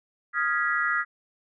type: chord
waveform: sine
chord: F half-diminished seventh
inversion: third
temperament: equal with one note detuned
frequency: 1244.5 / 1396.9 / 1661.2 / 1945 Hz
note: Eb6 / F6 / Ab6 / Cb7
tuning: 0 / 0 / 0 / -27 cents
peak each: -29 / -28 / -28 / -28 dBFS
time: 0.33-1.05 s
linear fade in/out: 50 ms
effects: none